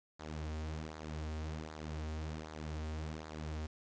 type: tone with flanger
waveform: sawtooth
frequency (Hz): 77.78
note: D#2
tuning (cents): 0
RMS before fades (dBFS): -42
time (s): 0.19-3.67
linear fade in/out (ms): 10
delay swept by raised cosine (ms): 0.34 to 6.14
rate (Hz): 1.3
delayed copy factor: -0.7
effects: resampled to 16000 Hz + 10-bit